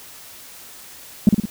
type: tone with echo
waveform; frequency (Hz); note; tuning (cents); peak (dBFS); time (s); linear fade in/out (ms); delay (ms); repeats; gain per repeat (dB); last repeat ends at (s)
sine; 207.7; G#3; 0; -4; 1.27-1.29; 2; 55; 3; -5; 1.455
effects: tanh soft clip ceiling -3 dBFS + white hiss -41 dBFS RMS until 1.5 s